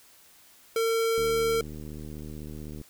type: tone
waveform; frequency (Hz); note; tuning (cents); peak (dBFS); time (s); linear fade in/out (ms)
square; 454; A#4; -46; -24; 0.76-1.61; 2
type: click train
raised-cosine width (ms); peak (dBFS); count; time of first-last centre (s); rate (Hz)
3; -28; 125; 1.18-2.814; 75.9
effects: white hiss -56 dBFS RMS until 2.89 s